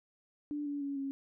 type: tone with pitch steps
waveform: sine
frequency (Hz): 293.7 / 287 / 280.4 / 274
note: D4 / D4 / C#4 / C#4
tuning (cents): 0 / -40 / +20 / -20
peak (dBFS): -34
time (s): 0.51-1.11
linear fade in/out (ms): 0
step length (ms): 150
effects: none